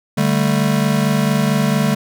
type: chord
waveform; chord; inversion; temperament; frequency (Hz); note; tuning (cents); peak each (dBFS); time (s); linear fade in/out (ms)
square; D suspended fourth; none; just; 146.83 / 195.78 / 220.2; D3 / G3 / A3; 0 / -2 / +2; -19; 0.17-1.95; 10
effects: none